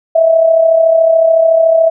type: tone with amplitude modulation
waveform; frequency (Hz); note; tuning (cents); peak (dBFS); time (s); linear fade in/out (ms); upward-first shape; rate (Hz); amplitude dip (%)
sine; 654; E5; -14; -3; 0.15-1.9; 10; sine; 33.8; 55
effects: none